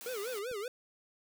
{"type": "high-pass noise", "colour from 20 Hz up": "white", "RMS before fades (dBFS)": -47, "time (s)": [0.01, 0.39], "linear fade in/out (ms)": 0, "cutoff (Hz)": 170, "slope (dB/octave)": 96}
{"type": "tone with vibrato", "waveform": "square", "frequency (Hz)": 451.4, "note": "A4", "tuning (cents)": 44, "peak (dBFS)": -37, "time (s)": [0.06, 0.68], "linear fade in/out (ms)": 2, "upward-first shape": "sine", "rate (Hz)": 5.2, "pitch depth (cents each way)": 230}
{"type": "click", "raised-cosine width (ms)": 3, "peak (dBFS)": -40, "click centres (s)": 0.514}
{"effects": []}